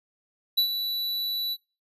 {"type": "tone with ADSR envelope", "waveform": "square", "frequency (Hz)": 3951, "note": "B7", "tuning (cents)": 0, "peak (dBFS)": -18, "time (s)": [0.57, 1.57], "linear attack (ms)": 13, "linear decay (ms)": 89, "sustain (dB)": -9, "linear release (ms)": 45, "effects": ["noise-tail reverb RT60 0.3 s tail -23 dB re dry", "resampled to 32000 Hz"]}